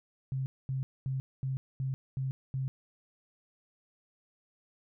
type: tone bursts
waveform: sine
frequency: 132.8 Hz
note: C3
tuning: 26 cents sharp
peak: -30 dBFS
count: 7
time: 0.32-2.68 s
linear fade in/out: 0 ms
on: 140 ms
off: 230 ms
effects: none